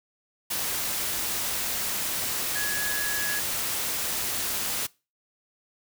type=tone in noise; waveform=sine; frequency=1679 Hz; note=G#6; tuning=18 cents sharp; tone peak=-29 dBFS; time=2.55-3.4 s; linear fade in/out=10 ms; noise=white; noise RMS=-29 dBFS; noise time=0.5-4.87 s; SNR=-3 dB; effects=noise-tail reverb RT60 0.3 s tail -23 dB re dry